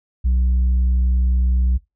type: tone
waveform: sine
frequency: 62.3 Hz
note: B1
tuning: 16 cents sharp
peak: -11 dBFS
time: 0.24-1.78 s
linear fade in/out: 20 ms
effects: noise-tail reverb RT60 0.2 s tail -22 dB re dry + tanh soft clip ceiling -13 dBFS